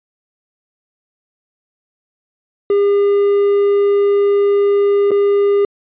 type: tone with dropouts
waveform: triangle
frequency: 403.9 Hz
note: G#4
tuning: 48 cents flat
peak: -8 dBFS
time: 2.7-5.65 s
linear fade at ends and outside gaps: 2 ms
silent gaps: 5.108-5.115 s
effects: resampled to 8000 Hz